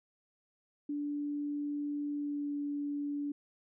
sine tone with pitch glide, 291.1 to 288.6 Hz, D4 to D4, -15 to -30 cents, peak -33 dBFS, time 0.89-3.32 s, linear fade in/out 5 ms, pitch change -15 cents, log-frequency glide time 2.13-2.56 s, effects none

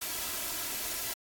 white noise with comb filter, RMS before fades -35 dBFS, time 0.01-1.14 s, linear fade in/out 10 ms, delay 3 ms, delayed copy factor +0.55, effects AAC 64 kbps

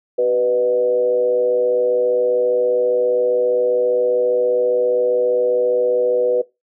sine tone with frequency modulation, 493.9 Hz, B4, in tune, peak -13 dBFS, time 0.18-6.42 s, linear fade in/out 10 ms, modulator 115 Hz, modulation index 0.6, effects noise-tail reverb RT60 0.2 s tail -19 dB re dry

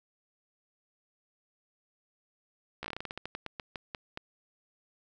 slowing click train, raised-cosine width 0.3 ms, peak -21 dBFS, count 18, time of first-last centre 2.83-4.174 s, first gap 14 ms, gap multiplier 1.19, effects none

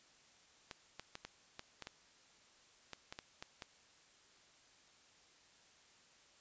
clicks, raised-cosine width 0.2 ms, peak -28 dBFS, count 12, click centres 0.712 / 0.996 / 1.154 / 1.25 / 1.594 / 1.823 / 1.871 / 2.933 / 3.125 / 3.189 / 3.425 / 3.622 s, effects white hiss -66 dBFS RMS until 6.4 s + resampled to 16000 Hz

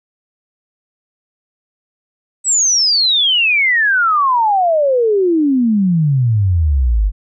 sine exponential sweep, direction down, 8040 to 46.67 Hz, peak -10 dBFS, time 2.44-7.12 s, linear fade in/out 50 ms, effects none

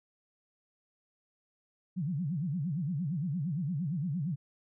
sine tone with vibrato, 159.9 Hz, D#3, 48 cents sharp, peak -30 dBFS, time 1.96-4.36 s, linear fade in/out 20 ms, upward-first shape sine, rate 8.7 Hz, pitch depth 290 cents each way, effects none

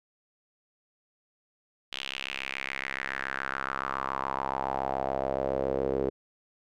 sawtooth tone with band-pass filter sweep, 67.1 Hz, C2, 44 cents sharp, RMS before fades -32 dBFS, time 1.92-6.1 s, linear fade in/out 10 ms, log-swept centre 3200 to 420 Hz, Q 3.9, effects none

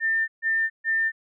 sine tone bursts, 1798 Hz, A6, 37 cents sharp, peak -20 dBFS, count 3, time 0-1.12 s, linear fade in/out 50 ms, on 280 ms, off 140 ms, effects none

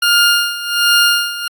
20% pulse tone with tremolo, 1411 Hz, F6, 17 cents sharp, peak -3 dBFS, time 0.02-1.48 s, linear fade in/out 5 ms, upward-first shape sine, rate 1.3 Hz, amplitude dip 80%, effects AAC 64 kbps

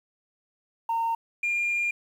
sine tone pair in turn, 916 / 2405 Hz, A#5 / D7, -31 / +41 cents, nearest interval octave + perfect fourth, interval 1672 cents, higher second, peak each -22 dBFS, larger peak neither, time 0.89-1.15 / 1.43-1.91 s, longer second, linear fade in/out 5 ms, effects tanh soft clip ceiling -21 dBFS + 9-bit

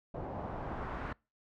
pink noise with low-pass filter sweep, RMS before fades -40 dBFS, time 0.14-1.13 s, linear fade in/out 5 ms, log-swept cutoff 680 to 1500 Hz, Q 1.6, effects noise-tail reverb RT60 0.3 s tail -26 dB re dry

